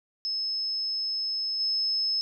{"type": "tone with level steps", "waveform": "sine", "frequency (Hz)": 5200, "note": "E8", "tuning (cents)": -24, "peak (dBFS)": [-27, -24], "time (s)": [0.25, 2.21], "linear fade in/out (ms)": 0, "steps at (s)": 1.59, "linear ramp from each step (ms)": 20, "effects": []}